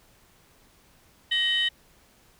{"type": "tone cluster", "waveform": "sine", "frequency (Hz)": [1882, 3032, 3746], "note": ["A#6", "F#7", "A#7"], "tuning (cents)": [16, 42, 8], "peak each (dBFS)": [-26, -23, -29], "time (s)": [1.31, 1.69], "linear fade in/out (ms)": 10, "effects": ["tanh soft clip ceiling -15 dBFS", "pink hiss -59 dBFS RMS until 2.39 s"]}